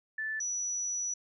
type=tone pair in turn; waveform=sine; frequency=1753 / 5896 Hz; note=A6 / F#8; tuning=-7 / -7 cents; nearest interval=octave + major sixth; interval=2100 cents; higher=second; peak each=-32 / -31 dBFS; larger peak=second; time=0.18-0.4 / 0.4-1.14 s; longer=second; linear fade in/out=5 ms; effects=none